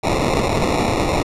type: noise with sample-and-hold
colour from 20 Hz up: violet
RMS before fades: -18 dBFS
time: 0.03-1.23 s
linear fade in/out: 10 ms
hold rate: 1575 Hz
effects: low-pass 8000 Hz 12 dB/octave